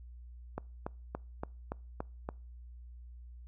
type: click train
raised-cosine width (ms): 1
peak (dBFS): -22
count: 7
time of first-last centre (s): 0.58-2.289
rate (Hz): 3.51
effects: noise-tail reverb RT60 0.4 s tail -26 dB re dry + added 60 Hz sine -47 dBFS peak until 3.47 s